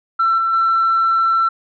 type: tone with level steps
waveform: sine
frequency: 1343 Hz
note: E6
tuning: 32 cents sharp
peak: -11 / -14 / -11 dBFS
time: 0.19-1.49 s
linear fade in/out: 10 ms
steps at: 0.38 / 0.53 s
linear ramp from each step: 2 ms
effects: tanh soft clip ceiling -9 dBFS